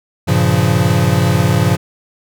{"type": "chord", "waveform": "square", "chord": "G half-diminished seventh", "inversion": "none", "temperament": "equal", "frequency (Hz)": [98, 116.54, 138.59, 174.61], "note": ["G2", "Bb2", "Db3", "F3"], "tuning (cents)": [0, 0, 0, 0], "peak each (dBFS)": -17, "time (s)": [0.27, 1.77], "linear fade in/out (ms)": 20, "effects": []}